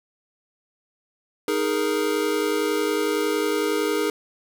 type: chord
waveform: square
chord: D# suspended fourth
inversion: none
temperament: equal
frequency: 311.1 / 415.3 / 466.2 Hz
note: D#4 / G#4 / A#4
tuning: 0 / 0 / 0 cents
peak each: -27 / -25 / -27 dBFS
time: 1.48-4.1 s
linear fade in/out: 2 ms
effects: none